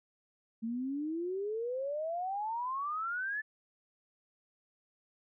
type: exponential sweep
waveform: sine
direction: up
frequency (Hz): 221.1 to 1763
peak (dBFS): -33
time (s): 0.62-3.42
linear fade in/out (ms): 20
effects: none